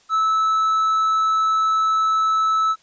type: tone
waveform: triangle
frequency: 1306 Hz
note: E6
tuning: 17 cents flat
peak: -14 dBFS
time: 0.09-2.76 s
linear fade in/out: 50 ms
effects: white hiss -56 dBFS RMS until 2.82 s + resampled to 16000 Hz